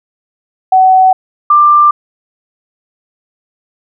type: tone pair in turn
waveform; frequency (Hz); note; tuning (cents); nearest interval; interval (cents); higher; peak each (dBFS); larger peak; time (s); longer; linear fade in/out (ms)
sine; 752 / 1186.2; F#5 / D6; +28 / +17; minor sixth; 789; second; -3; neither; 0.72-1.13 / 1.5-1.91; neither; 5
effects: none